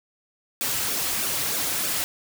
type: noise with flanger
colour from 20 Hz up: white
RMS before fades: -26 dBFS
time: 0.61-2.04 s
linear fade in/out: 0 ms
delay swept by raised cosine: 0.97 to 4.97 ms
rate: 3.2 Hz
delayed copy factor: -0.75
effects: none